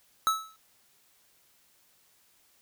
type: tone with exponential decay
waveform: square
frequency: 1301 Hz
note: E6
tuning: 23 cents flat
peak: -20 dBFS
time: 0.27-0.56 s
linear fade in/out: 0 ms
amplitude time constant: 62 ms
effects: white hiss -65 dBFS RMS until 2.61 s